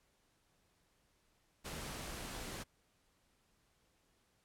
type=noise; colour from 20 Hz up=pink; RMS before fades=-45 dBFS; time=1.64-2.64 s; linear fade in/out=20 ms; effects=pink hiss -75 dBFS RMS until 4.44 s + low-pass 12000 Hz 12 dB/octave